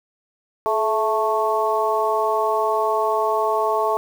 harmonic tone with a mistuned harmonic, 220.2 Hz, A3, 2 cents sharp, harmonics 2 / 3 / 4 / 5, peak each -23 / -23 / -23 / -23 dBFS, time 0.66-3.97 s, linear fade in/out 0 ms, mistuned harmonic 2, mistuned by -41 cents, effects 7-bit

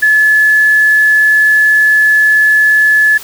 sine tone, 1719 Hz, A6, 41 cents flat, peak -5 dBFS, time 0.02-3.18 s, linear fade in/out 10 ms, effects white hiss -30 dBFS RMS until 3.23 s

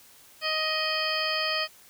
harmonic tone with a mistuned harmonic, 626 Hz, D#5, 10 cents sharp, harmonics 1 / 2 / 3 / 4 / 5 / 7 / 8, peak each -33 / -33 / -33 / -33 / -33 / -33 / -33 dBFS, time 0.41-1.68 s, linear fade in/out 50 ms, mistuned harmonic 7, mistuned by +32 cents, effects white hiss -54 dBFS RMS until 1.89 s

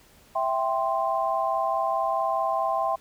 sine chord, C major, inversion first, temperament equal, 659.3 / 784 / 1046.5 Hz, E5 / G5 / C6, 0 / 0 / 0 cents, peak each -27 dBFS, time 0.35-2.96 s, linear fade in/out 10 ms, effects pink hiss -56 dBFS RMS until 3 s

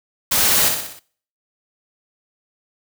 white noise with echo, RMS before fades -17 dBFS, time 0.31-0.69 s, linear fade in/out 10 ms, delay 61 ms, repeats 5, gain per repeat -5 dB, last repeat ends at 0.995 s, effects noise-tail reverb RT60 0.5 s tail -22 dB re dry

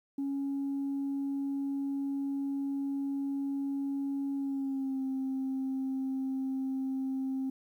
sine tone with pitch glide, 277.2 to 265.3 Hz, C#4 to C4, 0 to +24 cents, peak -29 dBFS, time 0.18-7.5 s, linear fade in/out 5 ms, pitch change -76 cents, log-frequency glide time 4.35-5.03 s, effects tanh soft clip ceiling -28 dBFS + 11-bit

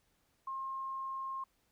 sine tone, 1068 Hz, C6, 35 cents sharp, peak -37 dBFS, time 0.47-1.44 s, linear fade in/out 5 ms, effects pink hiss -75 dBFS RMS until 1.71 s

